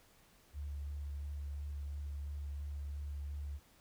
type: tone with vibrato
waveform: sine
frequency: 72 Hz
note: D2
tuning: 34 cents flat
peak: -39 dBFS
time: 0.53-3.6 s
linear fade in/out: 50 ms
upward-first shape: sine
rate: 2.9 Hz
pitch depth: 14 cents each way
effects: pink hiss -66 dBFS RMS until 3.8 s